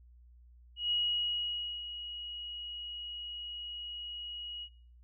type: tone with ADSR envelope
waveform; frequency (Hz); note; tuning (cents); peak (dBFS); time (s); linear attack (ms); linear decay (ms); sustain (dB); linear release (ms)
sine; 2900; F#7; -35; -28; 0.76-4.69; 150; 910; -12; 63
effects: noise-tail reverb RT60 0.5 s tail -22 dB re dry + added 60 Hz sine -55 dBFS peak until 5.03 s